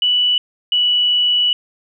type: tone pair in turn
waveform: sine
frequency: 2960 / 2949 Hz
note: F#7 / F#7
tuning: 0 / -6 cents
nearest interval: unison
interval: 6 cents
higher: first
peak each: -12 dBFS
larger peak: neither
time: 0.02-0.38 / 0.72-1.53 s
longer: second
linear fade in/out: 2 ms
effects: none